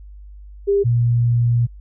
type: tone pair in turn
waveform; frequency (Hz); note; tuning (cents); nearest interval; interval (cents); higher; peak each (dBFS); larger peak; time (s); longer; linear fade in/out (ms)
sine; 400.8 / 118.92; G4 / A#2; +38 / +35; octave + major sixth; 2103; first; -13; neither; 0.67-0.84 / 0.84-1.67; second; 20
effects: added 50 Hz sine -36 dBFS peak until 1.8 s